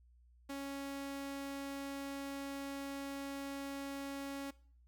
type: tone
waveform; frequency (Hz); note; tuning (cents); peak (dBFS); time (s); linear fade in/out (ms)
sawtooth; 277.2; C#4; 0; -37; 0.49-4.51; 10
effects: noise-tail reverb RT60 0.5 s tail -20 dB re dry + added 60 Hz sine -62 dBFS peak until 4.87 s